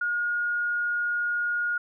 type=tone; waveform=sine; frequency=1433 Hz; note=F6; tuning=44 cents sharp; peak=-24 dBFS; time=0.01-1.78 s; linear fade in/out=5 ms; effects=none